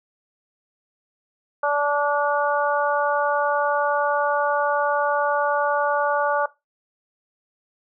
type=harmonic tone; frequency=289.8 Hz; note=D4; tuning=23 cents flat; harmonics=2 / 3 / 4 / 5; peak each=-22 / -24 / -25 / -26 dBFS; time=1.63-6.46 s; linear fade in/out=5 ms; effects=noise-tail reverb RT60 0.2 s tail -17 dB re dry